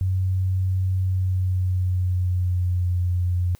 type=tone with pitch glide; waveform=sine; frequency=93.5 to 89.17 Hz; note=F#2 to F2; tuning=+19 to +37 cents; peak=-19 dBFS; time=0.01-3.55 s; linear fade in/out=0 ms; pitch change=-82 cents; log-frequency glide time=1-2.96 s; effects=white hiss -59 dBFS RMS until 3.59 s